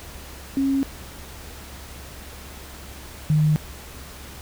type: tone pair in turn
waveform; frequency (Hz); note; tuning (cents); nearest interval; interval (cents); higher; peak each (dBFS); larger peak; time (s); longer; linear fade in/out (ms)
sine; 272.4 / 152.88; C#4 / D#3; -30 / -30; minor seventh; 1000; first; -18 / -15; second; 0.57-0.83 / 3.3-3.56; neither; 0
effects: added 68 Hz sine -42 dBFS peak until 4.41 s + pink hiss -41 dBFS RMS until 4.41 s